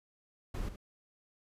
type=noise with echo; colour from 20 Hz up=brown; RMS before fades=-37 dBFS; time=0.54-0.69 s; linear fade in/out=5 ms; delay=71 ms; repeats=1; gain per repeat=-9 dB; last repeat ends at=0.761 s; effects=resampled to 32000 Hz